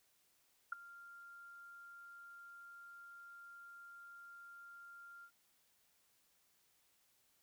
sine tone with ADSR envelope, 1393 Hz, F6, 5 cents flat, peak -33 dBFS, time 0.72-5.31 s, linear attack 6 ms, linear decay 8 ms, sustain -20 dB, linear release 74 ms, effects white hiss -75 dBFS RMS until 7.42 s

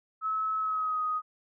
sine tone with pitch glide, 1294 to 1249.9 Hz, E6 to D#6, -32 to +7 cents, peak -27 dBFS, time 0.21-1.22 s, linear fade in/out 50 ms, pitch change -61 cents, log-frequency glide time 0.58-1.02 s, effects none

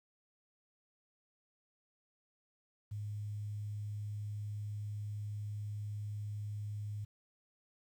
sine tone, 104.2 Hz, G#2, 6 cents sharp, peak -38 dBFS, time 2.91-7.05 s, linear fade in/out 10 ms, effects 11-bit

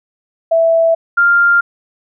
sine tone pair in turn, 659.3 / 1397 Hz, E5 / F6, 0 / 0 cents, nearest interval octave + minor second, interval 1300 cents, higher second, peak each -8 / -7 dBFS, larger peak second, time 0.51-0.95 / 1.17-1.61 s, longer neither, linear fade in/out 10 ms, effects none

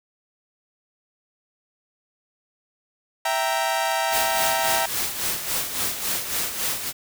sawtooth chord, E diminished, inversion none, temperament equal with one note detuned, 659.3 / 780.8 / 932.3 Hz, E5 / G5 / Bb5, 0 / -7 / 0 cents, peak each -22 dBFS, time 3.25-4.86 s, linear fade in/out 5 ms
white noise with tremolo, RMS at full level -24 dBFS, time 4.1-6.93 s, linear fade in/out 50 ms, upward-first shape sine, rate 3.6 Hz, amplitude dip 60%
effects none

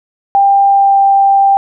sine tone with pitch glide, 794 to 789 Hz, G5 to G5, +22 to +11 cents, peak -5 dBFS, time 0.35-1.57 s, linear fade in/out 0 ms, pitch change -11 cents, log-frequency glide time 0.68-0.99 s, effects none

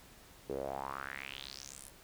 sawtooth tone with band-pass filter sweep, 67.9 Hz, C#2, 35 cents flat, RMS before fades -43 dBFS, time 0.49-1.9 s, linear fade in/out 10 ms, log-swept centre 410 to 11000 Hz, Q 4.7, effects pink hiss -58 dBFS RMS until 2.03 s

